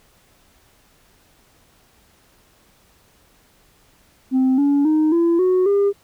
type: tone with pitch steps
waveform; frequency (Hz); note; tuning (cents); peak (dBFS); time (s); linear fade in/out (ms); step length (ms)
sine; 260.5 / 284.1 / 309.8 / 337.8 / 368.4 / 401.7; C4 / C#4 / D#4 / E4 / F#4 / G4; -7 / +43 / -7 / +42 / -7 / +42; -11; 4.31-5.93; 50; 270
effects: tanh soft clip ceiling -12 dBFS + pink hiss -56 dBFS RMS until 6.03 s